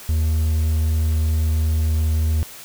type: tone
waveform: triangle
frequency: 78.7 Hz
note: D#2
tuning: 20 cents sharp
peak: -14 dBFS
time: 0.09-2.43 s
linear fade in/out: 0 ms
effects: white hiss -39 dBFS RMS until 2.64 s